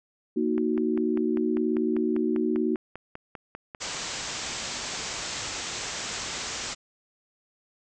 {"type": "chord", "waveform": "sine", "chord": "D# minor", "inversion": "second", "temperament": "equal", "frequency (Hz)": [233.1, 311.1, 370], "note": ["A#3", "D#4", "F#4"], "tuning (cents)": [0, 0, 0], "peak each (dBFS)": -27, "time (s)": [0.36, 2.76], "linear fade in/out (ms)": 10}
{"type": "click train", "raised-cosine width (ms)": 0.5, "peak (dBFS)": -23, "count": 18, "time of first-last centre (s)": [0.58, 3.946], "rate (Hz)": 5.05}
{"type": "low-pass noise", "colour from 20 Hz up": "white", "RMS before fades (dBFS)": -34, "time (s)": [3.8, 6.75], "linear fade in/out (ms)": 20, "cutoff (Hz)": 7800, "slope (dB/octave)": 96}
{"effects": []}